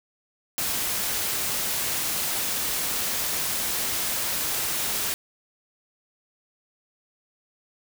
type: noise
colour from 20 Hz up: white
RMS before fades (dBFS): -27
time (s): 0.58-5.14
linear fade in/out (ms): 0
effects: none